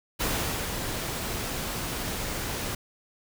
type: noise with ADSR envelope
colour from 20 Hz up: pink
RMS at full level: -27 dBFS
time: 0.19-2.75 s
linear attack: 21 ms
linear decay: 460 ms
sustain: -5 dB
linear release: 5 ms
effects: none